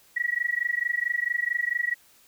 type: tone with amplitude modulation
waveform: sine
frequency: 1923 Hz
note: B6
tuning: 47 cents flat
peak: -20 dBFS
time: 0.16-1.95 s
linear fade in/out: 10 ms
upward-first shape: sine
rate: 24.5 Hz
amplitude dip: 95%
effects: white hiss -58 dBFS RMS until 2.27 s